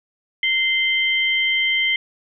sine tone pair together, 2078 / 3130 Hz, C7 / G7, -12 / -3 cents, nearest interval perfect fifth, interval 709 cents, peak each -18 / -21 dBFS, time 0.43-1.96 s, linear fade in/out 2 ms, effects none

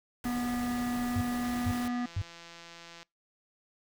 pink noise, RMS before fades -42 dBFS, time 0.24-1.88 s, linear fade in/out 2 ms
harmonic tone, 243.7 Hz, B3, 23 cents flat, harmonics 1 / 3 / 5 / 7 / 8, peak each -30 / -40 / -44 / -47 / -48 dBFS, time 0.25-2.06 s, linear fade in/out 5 ms
sine tone bursts, 96.9 Hz, G2, 20 cents flat, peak -28 dBFS, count 3, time 1.16-2.216 s, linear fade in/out 0 ms, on 52 ms, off 450 ms
click train, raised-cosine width 0.2 ms, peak -31 dBFS, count 268, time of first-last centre 1.45-3.03 s, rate 169 Hz
effects noise-tail reverb RT60 0.2 s tail -25 dB re dry

